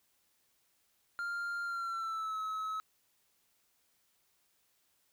triangle tone with pitch glide, 1396.9 to 1288.4 Hz, F6 to E6, 0 to -40 cents, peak -33 dBFS, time 1.19-2.8 s, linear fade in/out 0 ms, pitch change -140 cents, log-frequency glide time 1.64-2.39 s, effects white hiss -74 dBFS RMS until 5.12 s

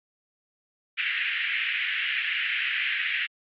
pink band-pass noise, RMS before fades -28 dBFS, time 0.97-3.27 s, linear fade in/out 20 ms, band 1700 to 3000 Hz, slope 48 dB/octave, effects Opus 48 kbps

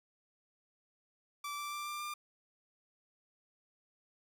sawtooth tone with pitch steps, 1163 / 1171.1 / 1179.2 / 1187.4 / 1195.7 Hz, D6 / D6 / D6 / D6 / D6, -17 / -5 / +7 / +19 / +31 cents, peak -35 dBFS, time 1.44-2.14 s, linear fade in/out 5 ms, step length 140 ms, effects none

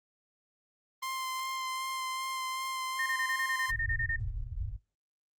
sawtooth tone with vibrato, 1046.5 Hz, C6, in tune, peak -30 dBFS, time 1.02-3.71 s, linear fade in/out 10 ms, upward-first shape sine, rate 2.6 Hz, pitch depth 13 cents each way
sine tone bursts, 1829 Hz, A#6, 33 cents flat, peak -29 dBFS, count 12, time 2.99-4.162 s, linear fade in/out 5 ms, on 72 ms, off 28 ms
pink low-pass noise, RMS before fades -36 dBFS, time 3.68-4.79 s, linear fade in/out 50 ms, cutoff 120 Hz, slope 96 dB/octave
effects noise-tail reverb RT60 0.3 s tail -25 dB re dry + Opus 24 kbps

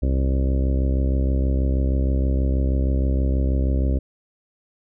harmonic tone, 66.3 Hz, C2, 23 cents sharp, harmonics 1 / 2 / 3 / 4 / 5 / 6 / 7 / 8 / 9, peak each -18 / -28 / -32 / -29 / -34 / -36 / -40 / -36 / -38 dBFS, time 0.02-3.99 s, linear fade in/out 10 ms, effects none

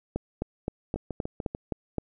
two click trains, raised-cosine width 2 ms, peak -19 / -15 dBFS, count 5 / 8, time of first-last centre 0.96-1.549 / 0.16-1.983 s, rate 6.79 / 3.84 Hz, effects none

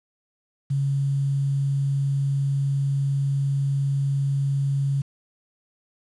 sine tone with quantisation, 138.59 Hz, C#3, in tune, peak -20 dBFS, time 0.7-5.02 s, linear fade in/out 10 ms, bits 8, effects resampled to 22050 Hz

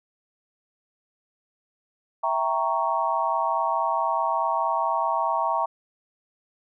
sine chord, E diminished seventh, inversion none, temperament equal, 659.3 / 784 / 932.3 / 1108.7 Hz, E5 / G5 / Bb5 / Db6, 0 / 0 / 0 / 0 cents, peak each -28 / -29 / -25 / -27 dBFS, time 2.23-5.66 s, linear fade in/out 10 ms, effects none

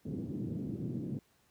pink band-pass noise, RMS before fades -38 dBFS, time 0.05-1.19 s, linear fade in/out 5 ms, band 110 to 330 Hz, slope 24 dB/octave, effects pink hiss -70 dBFS RMS until 1.5 s + high-pass 60 Hz 12 dB/octave

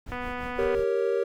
brown noise with tremolo, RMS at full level -37 dBFS, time 0.06-0.84 s, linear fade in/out 5 ms, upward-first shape triangle, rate 5.8 Hz, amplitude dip 85%
click train, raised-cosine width 0.5 ms, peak -20 dBFS, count 156, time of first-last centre 0.12-0.748 s, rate 247 Hz
triangle chord, G diminished, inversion none, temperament equal, 392 / 466.2 / 554.4 Hz, G4 / Bb4 / Db5, 0 / 0 / 0 cents, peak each -25 / -24 / -28 dBFS, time 0.58-1.24 s, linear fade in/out 10 ms
effects none

